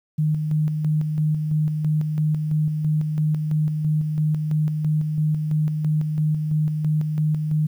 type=tone with tremolo; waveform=sine; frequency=153.4 Hz; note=D#3; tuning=24 cents flat; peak=-17 dBFS; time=0.18-7.67 s; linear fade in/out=10 ms; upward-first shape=square; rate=3 Hz; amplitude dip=40%; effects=9-bit